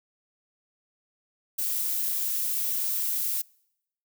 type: noise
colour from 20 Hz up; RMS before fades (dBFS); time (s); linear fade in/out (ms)
violet; -28; 1.58-3.42; 10
effects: noise-tail reverb RT60 0.8 s tail -26 dB re dry